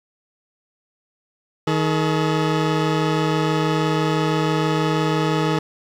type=tone pair together; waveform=20% pulse; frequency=157.4 / 426.1 Hz; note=D#3 / G#4; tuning=+20 / +44 cents; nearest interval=octave + perfect fourth; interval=1724 cents; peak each=-14 / -18 dBFS; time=1.67-5.59 s; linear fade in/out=5 ms; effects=low-pass 5000 Hz 12 dB/octave + 8-bit